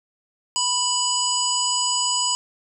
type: harmonic tone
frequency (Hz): 987.8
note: B5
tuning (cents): 0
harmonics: 1 / 3 / 5 / 7 / 8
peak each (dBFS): -26 / -26 / -26 / -26 / -26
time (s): 0.56-2.35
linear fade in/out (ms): 0
effects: none